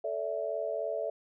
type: chord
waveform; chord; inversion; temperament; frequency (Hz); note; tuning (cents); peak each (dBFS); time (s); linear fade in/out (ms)
sine; A suspended fourth; none; equal with one note detuned; 440 / 575.9 / 659.3; A4 / D5 / E5; 0 / -34 / 0; -37 / -35 / -34; 0.04-1.1; 5
effects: none